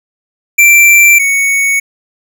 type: tone pair in turn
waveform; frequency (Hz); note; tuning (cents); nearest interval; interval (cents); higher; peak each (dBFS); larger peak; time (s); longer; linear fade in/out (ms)
square; 2349 / 2223; D7 / C#7; 0 / +4; minor second; 96; first; -3 / -9; first; 0.58-1.19 / 1.19-1.8; neither; 10
effects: none